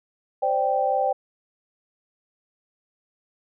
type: chord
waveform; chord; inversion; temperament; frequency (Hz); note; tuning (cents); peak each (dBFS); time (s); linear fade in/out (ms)
sine; C suspended second; none; equal; 523.3 / 587.3 / 784; C5 / D5 / G5; 0 / 0 / 0; -25 / -26 / -22; 0.42-1.13; 10
effects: none